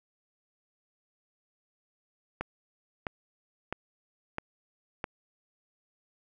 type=click train; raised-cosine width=0.5 ms; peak=-17 dBFS; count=5; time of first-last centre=2.41-5.042 s; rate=1.52 Hz; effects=none